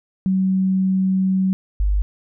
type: tone pair in turn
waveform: sine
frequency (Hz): 189.1 / 50.09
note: F#3 / G1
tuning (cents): +38 / +38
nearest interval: octave + major seventh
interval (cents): 2300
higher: first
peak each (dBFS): -15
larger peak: neither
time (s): 0.26-1.53 / 1.8-2.02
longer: first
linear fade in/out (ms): 0
effects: none